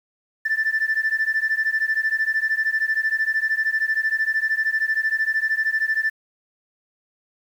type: beating tone pair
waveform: sine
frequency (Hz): 1760 / 1773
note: A6 / A6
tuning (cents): 0 / +13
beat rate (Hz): 13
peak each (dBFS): -21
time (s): 0.45-6.1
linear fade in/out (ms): 10
effects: tanh soft clip ceiling -14 dBFS + 8-bit